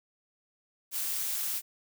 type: noise with amplitude modulation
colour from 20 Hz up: blue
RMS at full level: -30 dBFS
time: 0.91-1.62 s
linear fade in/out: 50 ms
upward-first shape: sine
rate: 205 Hz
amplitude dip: 55%
effects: none